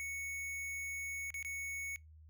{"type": "tone with dropouts", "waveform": "square", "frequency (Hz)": 2217, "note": "C#7", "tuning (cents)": 0, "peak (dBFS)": -40, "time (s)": [0, 1.96], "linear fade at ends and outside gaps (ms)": 0, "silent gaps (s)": [[1.304, 1.342], [1.427, 1.448]], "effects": ["noise-tail reverb RT60 0.2 s tail -25 dB re dry", "added 78 Hz sine -55 dBFS peak until 2.29 s"]}